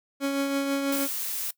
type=tone with tremolo; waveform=30% pulse; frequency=277.2 Hz; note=C#4; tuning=in tune; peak=-20 dBFS; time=0.2-1.08 s; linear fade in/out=50 ms; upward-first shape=triangle; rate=6.1 Hz; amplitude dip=40%
type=noise; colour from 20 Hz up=blue; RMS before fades=-31 dBFS; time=0.92-1.51 s; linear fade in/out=5 ms
effects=noise-tail reverb RT60 0.1 s tail -20 dB re dry